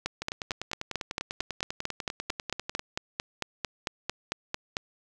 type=two click trains; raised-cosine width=0.2 ms; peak=-16 / -12 dBFS; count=27 / 22; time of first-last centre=0.22-2.794 / 0.06-4.769 s; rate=10.1 / 4.46 Hz; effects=none

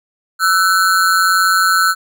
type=ring-modulated tone; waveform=square; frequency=1412 Hz; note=F6; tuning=19 cents sharp; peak=-8 dBFS; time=0.39-1.95 s; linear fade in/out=50 ms; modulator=90.7 Hz; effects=none

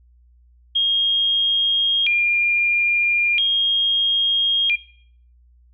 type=tone with vibrato; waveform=sine; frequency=2794 Hz; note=F7; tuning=in tune; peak=-15 dBFS; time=0.75-4.76 s; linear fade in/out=10 ms; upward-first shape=square; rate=0.38 Hz; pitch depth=260 cents each way; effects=noise-tail reverb RT60 0.6 s tail -20 dB re dry + added 60 Hz sine -50 dBFS peak until 5.73 s

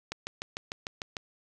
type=click train; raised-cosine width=0.2 ms; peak=-17 dBFS; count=8; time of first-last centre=0.12-1.168 s; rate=6.68 Hz; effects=none

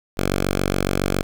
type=tone; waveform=5% pulse; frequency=47.21 Hz; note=F#1; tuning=36 cents sharp; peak=-8 dBFS; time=0.17-1.23 s; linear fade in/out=10 ms; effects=none

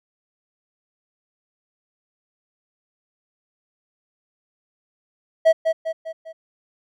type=tone with echo; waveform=triangle; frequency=647 Hz; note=E5; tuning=32 cents flat; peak=-8 dBFS; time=5.45-5.53 s; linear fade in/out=20 ms; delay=200 ms; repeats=4; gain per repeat=-6 dB; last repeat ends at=6.33 s; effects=none

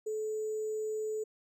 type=tone with sample-and-hold; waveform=sine; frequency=432.3 Hz; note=A4; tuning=31 cents flat; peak=-32 dBFS; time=0.06-1.24 s; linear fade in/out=10 ms; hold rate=7350 Hz; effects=low-pass 12000 Hz 12 dB/octave

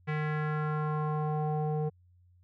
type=tone with low-pass filter sweep; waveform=square; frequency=152.5 Hz; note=D#3; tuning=34 cents flat; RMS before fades=-31 dBFS; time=0.07-1.9 s; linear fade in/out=20 ms; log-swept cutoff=2100 to 590 Hz; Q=2.9; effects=added 89 Hz sine -59 dBFS peak until 2.43 s

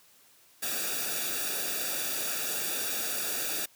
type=noise with comb filter; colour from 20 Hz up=white; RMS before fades=-32 dBFS; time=0.62-3.66 s; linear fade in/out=10 ms; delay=0.96 ms; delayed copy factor=-0.8; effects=white hiss -60 dBFS RMS until 3.75 s + high-pass 100 Hz 12 dB/octave

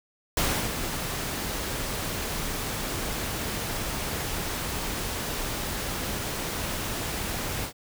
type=noise with ADSR envelope; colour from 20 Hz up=pink; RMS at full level=-24 dBFS; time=0.37-7.73 s; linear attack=3 ms; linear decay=330 ms; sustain=-7 dB; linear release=91 ms; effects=none

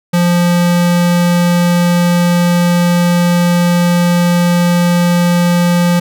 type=tone; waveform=square; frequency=174.61 Hz; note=F3; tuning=in tune; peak=-9 dBFS; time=0.13-6 s; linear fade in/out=10 ms; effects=none

